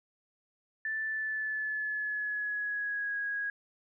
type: tone with pitch glide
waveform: sine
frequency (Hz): 1760 to 1651.7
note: A6 to G#6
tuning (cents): 0 to -10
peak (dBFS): -31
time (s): 0.85-3.5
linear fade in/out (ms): 2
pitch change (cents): -110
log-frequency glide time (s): 1.06-3.16
effects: none